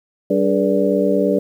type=harmonic tone with a mistuned harmonic; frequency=97 Hz; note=G2; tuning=18 cents flat; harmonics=2 / 3 / 4 / 5 / 6; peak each=-20 / -20 / -20 / -20 / -20 dBFS; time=0.3-1.39 s; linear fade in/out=5 ms; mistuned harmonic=4; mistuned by=+120 cents; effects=8-bit